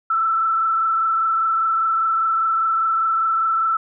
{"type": "tone with frequency modulation", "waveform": "sine", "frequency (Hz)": 1325, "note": "E6", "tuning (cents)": 9, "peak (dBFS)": -16, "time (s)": [0.1, 3.77], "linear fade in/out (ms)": 5, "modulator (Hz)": 25, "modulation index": 1, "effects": []}